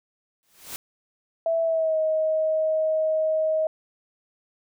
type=noise with exponential growth; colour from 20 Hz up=white; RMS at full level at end=-32 dBFS; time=0.43-0.76 s; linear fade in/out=0 ms; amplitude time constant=70 ms
type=tone with pitch glide; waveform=sine; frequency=659.3 to 629.9 Hz; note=E5 to D#5; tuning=0 to +21 cents; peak=-20 dBFS; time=1.46-3.67 s; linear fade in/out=2 ms; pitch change=-79 cents; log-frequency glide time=1.63-1.98 s
effects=none